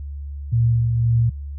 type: tone with tremolo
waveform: sine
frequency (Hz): 116.54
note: A#2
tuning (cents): 0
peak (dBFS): -13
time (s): 0.52-1.3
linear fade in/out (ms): 10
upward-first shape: triangle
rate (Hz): 1.9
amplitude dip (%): 40
effects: added 71 Hz sine -28 dBFS peak until 1.58 s